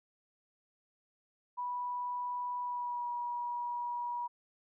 sine tone with pitch glide, 982 to 963.5 Hz, B5 to B5, -10 to -43 cents, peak -34 dBFS, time 1.57-4.28 s, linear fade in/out 20 ms, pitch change -33 cents, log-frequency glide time 2.6-3.08 s, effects none

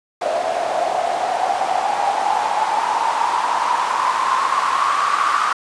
white noise with band-pass filter sweep, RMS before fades -19 dBFS, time 0.21-5.53 s, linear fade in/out 5 ms, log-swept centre 650 to 1200 Hz, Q 8.6, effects resampled to 22050 Hz

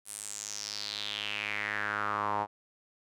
sawtooth tone with band-pass filter sweep, 104 Hz, G#2, 3 cents sharp, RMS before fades -35 dBFS, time 0.05-2.47 s, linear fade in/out 50 ms, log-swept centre 10000 to 860 Hz, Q 4.6, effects none

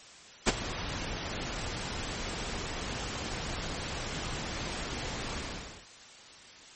pink noise with ADSR envelope, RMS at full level -21 dBFS, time 0.46-5.87 s, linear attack 23 ms, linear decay 29 ms, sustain -15 dB, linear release 500 ms, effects white hiss -51 dBFS RMS until 6.75 s + MP3 32 kbps

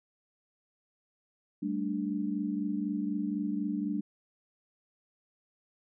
sine chord, G suspended second, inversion none, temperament equal, 196 / 220 / 293.7 Hz, G3 / A3 / D4, 0 / 0 / 0 cents, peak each -34 / -35 / -33 dBFS, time 1.62-4.01 s, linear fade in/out 10 ms, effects none

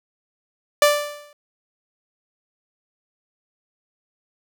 sawtooth tone with exponential decay, 587.3 Hz, D5, in tune, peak -6 dBFS, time 0.82-1.33 s, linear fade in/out 2 ms, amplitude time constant 110 ms, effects none

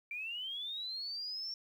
sine linear sweep, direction up, 2333 to 5500 Hz, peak -38 dBFS, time 0.11-1.54 s, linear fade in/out 2 ms, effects 11-bit

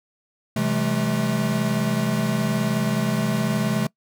square chord, A minor seventh, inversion first, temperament equal with one note detuned, 130.81 / 164.81 / 196 / 215 Hz, C3 / E3 / G3 / A3, 0 / 0 / 0 / -40 cents, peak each -27 / -28 / -30 / -24 dBFS, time 0.56-3.87 s, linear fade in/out 5 ms, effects noise-tail reverb RT60 0.1 s tail -23 dB re dry

